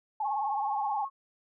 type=tone with vibrato; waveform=sine; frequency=835 Hz; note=G#5; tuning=9 cents sharp; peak=-28 dBFS; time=0.2-1.05 s; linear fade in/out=5 ms; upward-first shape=triangle; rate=19 Hz; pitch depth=100 cents each way
type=tone with tremolo; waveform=sine; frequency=1092 Hz; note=C#6; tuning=26 cents flat; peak=-33 dBFS; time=0.24-1.1 s; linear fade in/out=20 ms; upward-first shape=triangle; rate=15 Hz; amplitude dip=65%
effects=none